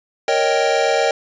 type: chord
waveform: square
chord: Eb dominant seventh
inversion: second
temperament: equal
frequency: 466.2 / 554.4 / 622.3 / 784 Hz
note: Bb4 / Db5 / Eb5 / G5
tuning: 0 / 0 / 0 / 0 cents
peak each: -21 / -21 / -21 / -21 dBFS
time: 0.28-1.11 s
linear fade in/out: 2 ms
effects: resampled to 16000 Hz + 7-bit